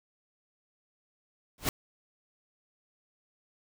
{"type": "noise with exponential growth", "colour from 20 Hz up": "pink", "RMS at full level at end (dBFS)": -22, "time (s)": [1.58, 1.69], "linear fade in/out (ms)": 1, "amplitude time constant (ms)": 22, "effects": []}